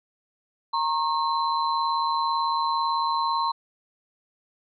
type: tone cluster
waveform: sine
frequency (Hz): 927 / 1085 / 4062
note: A#5 / C#6 / B7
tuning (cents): -10 / -37 / +48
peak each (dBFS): -25 / -25 / -33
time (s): 0.73-3.52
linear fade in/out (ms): 10
effects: none